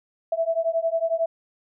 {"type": "beating tone pair", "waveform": "sine", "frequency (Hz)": [654, 665], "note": ["E5", "E5"], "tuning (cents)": [-14, 15], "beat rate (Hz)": 11, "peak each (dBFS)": -24, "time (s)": [0.32, 1.26], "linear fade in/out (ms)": 5, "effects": []}